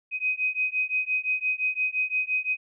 sine beating tone pair, 2511 / 2516.8 Hz, D#7 / D#7, +15 / +19 cents, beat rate 5.8 Hz, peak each -27 dBFS, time 0.11-2.57 s, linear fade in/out 50 ms, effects none

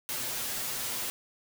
white noise with comb filter, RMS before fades -34 dBFS, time 0.09-1.1 s, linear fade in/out 0 ms, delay 8 ms, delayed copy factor +0.75, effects none

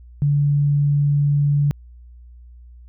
sine tone, 144.2 Hz, D3, 31 cents flat, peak -14 dBFS, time 0.22-1.71 s, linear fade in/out 0 ms, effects added 60 Hz sine -40 dBFS peak until 2.88 s

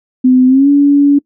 sine tone with pitch glide, 255.1 to 284.7 Hz, C4 to C#4, -44 to +46 cents, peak -4 dBFS, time 0.24-1.19 s, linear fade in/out 10 ms, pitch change +190 cents, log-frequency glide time 0.47-0.69 s, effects noise-tail reverb RT60 0.1 s tail -23 dB re dry

